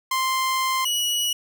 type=tone pair in turn; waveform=sawtooth; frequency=1046.5 / 2924 Hz; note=C6 / F#7; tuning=0 / -21 cents; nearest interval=octave + tritone; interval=1779 cents; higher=second; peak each=-17 / -18 dBFS; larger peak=first; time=0.11-0.85 / 0.85-1.33 s; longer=first; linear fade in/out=5 ms; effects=none